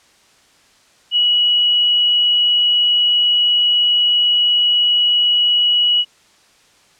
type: tone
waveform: sine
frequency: 2923 Hz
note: F#7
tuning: 22 cents flat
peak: -11 dBFS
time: 1.11-6.05 s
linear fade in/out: 50 ms
effects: white hiss -52 dBFS RMS until 6.99 s + low-pass 7000 Hz 12 dB/octave